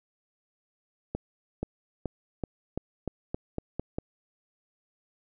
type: accelerating click train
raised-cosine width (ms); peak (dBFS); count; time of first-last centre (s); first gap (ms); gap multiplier
2; -17; 10; 1.15-3.985; 480; 0.89
effects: none